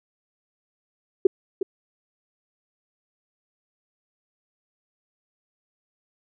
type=tone with echo; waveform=sine; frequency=382.5 Hz; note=G4; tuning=42 cents flat; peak=-10 dBFS; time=1.25-1.27 s; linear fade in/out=5 ms; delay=360 ms; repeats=1; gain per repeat=-10 dB; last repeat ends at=1.63 s; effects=none